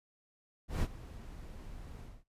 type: noise with ADSR envelope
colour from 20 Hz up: brown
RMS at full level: -29 dBFS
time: 0.68-2.24 s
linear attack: 140 ms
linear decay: 52 ms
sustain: -18 dB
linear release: 220 ms
effects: noise-tail reverb RT60 0.2 s tail -18 dB re dry + resampled to 32000 Hz